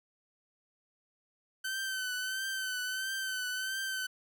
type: tone with vibrato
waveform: sawtooth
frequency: 1529 Hz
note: G6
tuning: 44 cents flat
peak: -30 dBFS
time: 1.64-4.07 s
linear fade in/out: 10 ms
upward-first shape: triangle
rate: 1.5 Hz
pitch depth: 49 cents each way
effects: none